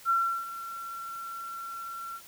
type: tone with ADSR envelope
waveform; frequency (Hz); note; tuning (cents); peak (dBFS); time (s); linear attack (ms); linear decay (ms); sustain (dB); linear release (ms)
sine; 1359; F6; -48; -21; 0.05-2.21; 47; 350; -15; 58
effects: white hiss -51 dBFS RMS until 2.27 s